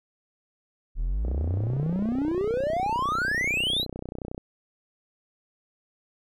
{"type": "exponential sweep", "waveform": "triangle", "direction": "up", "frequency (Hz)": [35.48, 4160], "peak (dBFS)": -22, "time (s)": [0.95, 3.86], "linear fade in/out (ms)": 50}
{"type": "click train", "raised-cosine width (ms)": 2, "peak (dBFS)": -21, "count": 98, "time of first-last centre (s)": [1.25, 4.379], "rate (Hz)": 31}
{"effects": []}